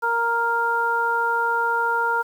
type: harmonic tone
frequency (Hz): 466.2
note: A#4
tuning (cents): 0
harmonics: 1 / 2 / 3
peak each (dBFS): -28 / -22 / -22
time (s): 0.02-2.23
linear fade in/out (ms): 20
effects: 8-bit